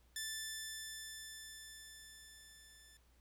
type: tone with level ramp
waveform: 10% pulse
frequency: 1760 Hz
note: A6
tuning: in tune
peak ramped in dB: -31 to -52 dBFS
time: 0.16-2.97 s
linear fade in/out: 2 ms
effects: added 60 Hz sine -67 dBFS peak until 3.2 s + pink hiss -74 dBFS RMS until 3.2 s